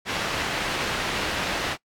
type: low-pass noise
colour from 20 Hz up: white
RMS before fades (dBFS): -28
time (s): 0.05-1.77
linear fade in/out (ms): 50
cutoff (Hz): 2800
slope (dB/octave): 12
effects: noise-tail reverb RT60 0.1 s tail -22 dB re dry + AAC 64 kbps